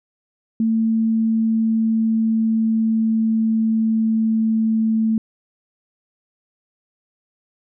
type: tone with pitch glide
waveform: sine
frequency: 223.9 to 221.7 Hz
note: A3 to A3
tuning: +30 to +13 cents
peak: -15 dBFS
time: 0.6-5.18 s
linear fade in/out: 2 ms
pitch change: -17 cents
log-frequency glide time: 0.73-4.92 s
effects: none